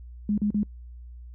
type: tone bursts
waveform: sine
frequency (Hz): 207.7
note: G#3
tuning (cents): 0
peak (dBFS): -21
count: 3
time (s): 0.29-0.632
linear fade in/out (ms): 2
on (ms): 88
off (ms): 39
effects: noise-tail reverb RT60 0.1 s tail -25 dB re dry + added 60 Hz sine -40 dBFS peak until 1.34 s